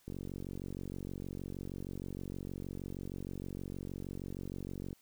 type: click train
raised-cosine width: 3 ms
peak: -29 dBFS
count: 226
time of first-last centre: 0.08-4.929 s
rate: 46.4 Hz
effects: white hiss -68 dBFS RMS until 5.01 s